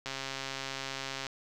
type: click train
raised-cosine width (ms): 0.2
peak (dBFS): -19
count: 164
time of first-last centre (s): 0.06-1.267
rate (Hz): 135
effects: none